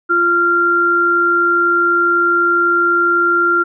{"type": "tone pair together", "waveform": "sine", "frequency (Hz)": [346, 1384], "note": ["F4", "F6"], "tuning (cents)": [-16, -16], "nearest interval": "2 octaves", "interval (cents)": 2400, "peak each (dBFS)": [-18, -11], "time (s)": [0.09, 3.64], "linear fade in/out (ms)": 20, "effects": []}